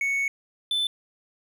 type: tone pair in turn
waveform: triangle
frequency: 2217 / 3519 Hz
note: C#7 / A7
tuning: 0 / 0 cents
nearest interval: minor sixth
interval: 800 cents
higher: second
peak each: -21 dBFS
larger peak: neither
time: 0.01-0.28 / 0.71-0.87 s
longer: first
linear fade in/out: 2 ms
effects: none